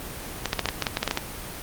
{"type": "clicks", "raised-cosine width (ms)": 0.2, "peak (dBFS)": -5, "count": 12, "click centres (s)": [0.457, 0.531, 0.593, 0.657, 0.688, 0.823, 0.868, 0.971, 1.03, 1.077, 1.111, 1.174], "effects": ["pink hiss -36 dBFS RMS until 1.62 s", "Opus 24 kbps"]}